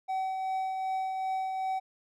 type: tone with tremolo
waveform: triangle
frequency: 760 Hz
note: F#5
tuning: 46 cents sharp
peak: -26 dBFS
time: 0.08-1.8 s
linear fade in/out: 20 ms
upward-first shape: triangle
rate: 2.6 Hz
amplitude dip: 35%
effects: none